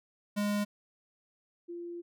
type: tone pair in turn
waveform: square / sine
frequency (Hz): 206 / 345.1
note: G#3 / F4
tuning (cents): -14 / -21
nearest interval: major sixth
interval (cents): 893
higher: second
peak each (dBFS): -29 / -38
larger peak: first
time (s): 0.36-0.65 / 1.68-2.02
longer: second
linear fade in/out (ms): 20
effects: none